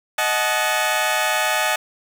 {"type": "chord", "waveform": "15% pulse", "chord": "D# diminished", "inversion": "none", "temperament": "equal with one note detuned", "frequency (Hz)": [622.3, 740, 862.9], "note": ["D#5", "F#5", "A5"], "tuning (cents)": [0, 0, -34], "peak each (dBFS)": [-16, -17, -16], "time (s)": [0.18, 1.76], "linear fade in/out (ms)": 5, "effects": ["7-bit"]}